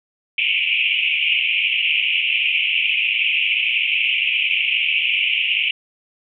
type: band-pass noise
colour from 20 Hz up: pink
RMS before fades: -19 dBFS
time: 0.38-5.71 s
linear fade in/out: 2 ms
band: 2300 to 3000 Hz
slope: 96 dB/octave
effects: none